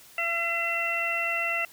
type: harmonic tone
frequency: 677 Hz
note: E5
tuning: 46 cents sharp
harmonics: 1 / 2 / 3 / 4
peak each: -34 / -34 / -30 / -28 dBFS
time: 0.18-1.65 s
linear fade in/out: 2 ms
effects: white hiss -52 dBFS RMS until 1.72 s